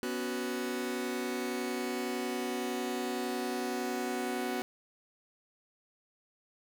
sawtooth chord, B suspended second, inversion none, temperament just, 246.9 / 277.8 / 370.4 Hz, B3 / C#4 / F#4, 0 / +4 / +2 cents, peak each -32 / -36 / -32 dBFS, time 0.03-4.62 s, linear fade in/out 0 ms, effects none

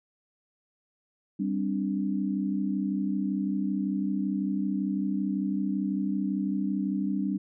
sine chord, G suspended fourth, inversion none, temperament just, 196 / 261.3 / 294 Hz, G3 / C4 / D4, 0 / -2 / +2 cents, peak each -28 / -33 / -31 dBFS, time 1.39-7.38 s, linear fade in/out 10 ms, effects none

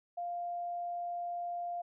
sine tone, 698.5 Hz, F5, in tune, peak -35 dBFS, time 0.17-1.82 s, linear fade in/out 10 ms, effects none

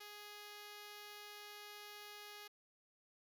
5% pulse tone, 415.3 Hz, G#4, in tune, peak -40 dBFS, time 0-2.48 s, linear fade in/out 10 ms, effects none

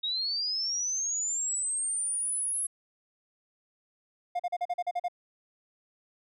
sine linear sweep, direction up, 3729 to 10870 Hz, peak -28 dBFS, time 0.03-2.67 s, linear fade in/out 10 ms
triangle tone bursts, 709 Hz, F5, 26 cents sharp, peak -25 dBFS, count 9, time 4.35-5.084 s, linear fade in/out 10 ms, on 46 ms, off 40 ms
effects none

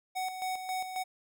square tone with tremolo, 746 Hz, F#5, 14 cents sharp, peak -32 dBFS, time 0.15-1.04 s, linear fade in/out 20 ms, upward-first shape square, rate 3.7 Hz, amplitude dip 55%, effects none

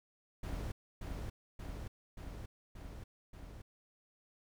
brown noise with echo, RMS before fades -40 dBFS, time 0.43-0.72 s, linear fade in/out 5 ms, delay 580 ms, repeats 5, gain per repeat -2 dB, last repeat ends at 3.62 s, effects none

